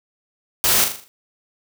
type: noise with echo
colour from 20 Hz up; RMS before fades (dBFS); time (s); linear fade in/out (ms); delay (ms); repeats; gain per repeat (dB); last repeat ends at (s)
white; -17; 0.64-0.84; 0; 40; 6; -6; 1.08
effects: none